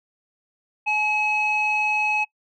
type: tone pair together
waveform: sine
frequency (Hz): 848 / 2561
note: G#5 / D#7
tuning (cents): +36 / +49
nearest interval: octave + perfect fifth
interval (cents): 1913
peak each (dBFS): -23 / -20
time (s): 0.86-2.25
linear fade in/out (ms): 20
effects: noise-tail reverb RT60 0.1 s tail -24 dB re dry + tanh soft clip ceiling -14 dBFS